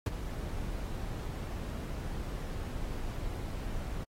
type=noise with ADSR envelope; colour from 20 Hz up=brown; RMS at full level=-26 dBFS; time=0.06-4.04 s; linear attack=4 ms; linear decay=30 ms; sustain=-11 dB; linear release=8 ms; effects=AAC 48 kbps